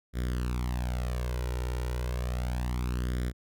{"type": "tone with flanger", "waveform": "sawtooth", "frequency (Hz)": 61.4, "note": "B1", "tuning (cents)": -9, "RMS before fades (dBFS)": -31, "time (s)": [0.13, 3.33], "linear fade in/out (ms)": 50, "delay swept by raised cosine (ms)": [0.56, 2.16], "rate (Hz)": 0.32, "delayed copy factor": 0.75, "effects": []}